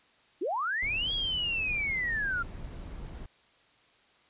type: linear two-way sweep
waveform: sine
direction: up then down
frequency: 293.7 to 3345 to 1360 Hz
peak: -28 dBFS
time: 0.41-2.43 s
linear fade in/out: 10 ms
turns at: 1.13 s
type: noise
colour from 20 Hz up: brown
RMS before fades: -41 dBFS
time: 0.82-3.26 s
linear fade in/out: 5 ms
effects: white hiss -63 dBFS RMS until 4.29 s + resampled to 8000 Hz